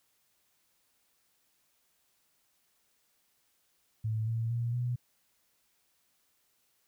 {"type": "tone with pitch steps", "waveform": "sine", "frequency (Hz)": [110, 114.01, 118.17, 122.48], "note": ["A2", "A#2", "A#2", "B2"], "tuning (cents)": [0, -38, 24, -14], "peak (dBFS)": -29, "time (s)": [4.04, 4.96], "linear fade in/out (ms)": 10, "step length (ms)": 230, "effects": ["white hiss -73 dBFS RMS until 6.87 s"]}